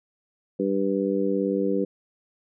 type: harmonic tone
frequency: 97.8 Hz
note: G2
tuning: 4 cents flat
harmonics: 2 / 3 / 4 / 5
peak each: -27 / -27 / -27 / -27 dBFS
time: 0.59-1.85 s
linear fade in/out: 10 ms
effects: none